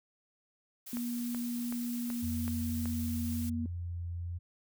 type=noise; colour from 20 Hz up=blue; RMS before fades=-45 dBFS; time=0.86-3.5 s; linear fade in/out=10 ms
type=tone with pitch glide; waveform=sine; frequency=239.7 to 236.3 Hz; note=A#3 to A#3; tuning=+48 to +24 cents; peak=-33 dBFS; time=0.93-3.66 s; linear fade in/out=2 ms; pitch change=-24 cents; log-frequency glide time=2.02-2.31 s
type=click train; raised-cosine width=0.5 ms; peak=-29 dBFS; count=6; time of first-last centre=0.97-2.857 s; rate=2.65 Hz
type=tone with vibrato; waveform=sine; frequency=86.8 Hz; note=F2; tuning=10 cents flat; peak=-35 dBFS; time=2.22-4.39 s; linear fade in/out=20 ms; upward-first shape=triangle; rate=0.94 Hz; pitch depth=17 cents each way
effects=none